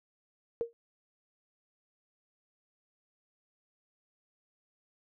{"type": "tone with exponential decay", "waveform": "sine", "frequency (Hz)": 466.2, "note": "A#4", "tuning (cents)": 0, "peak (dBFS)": -25, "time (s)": [0.61, 0.73], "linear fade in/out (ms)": 0, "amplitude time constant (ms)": 24, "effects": []}